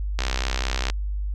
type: click train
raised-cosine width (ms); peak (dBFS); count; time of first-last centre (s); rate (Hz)
0.2; -8; 47; 0.19-0.9; 64.8
effects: added 50 Hz sine -24 dBFS peak until 1.34 s